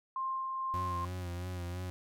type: tone with tremolo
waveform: sine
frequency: 1056 Hz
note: C6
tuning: 16 cents sharp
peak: -32 dBFS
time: 0.16-1.05 s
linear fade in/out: 2 ms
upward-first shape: sine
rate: 2.2 Hz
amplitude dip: 25%
type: tone with vibrato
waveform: 40% pulse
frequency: 89.3 Hz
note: F2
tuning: 39 cents sharp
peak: -36 dBFS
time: 0.74-1.9 s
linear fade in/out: 0 ms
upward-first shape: sine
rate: 3 Hz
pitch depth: 43 cents each way
effects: none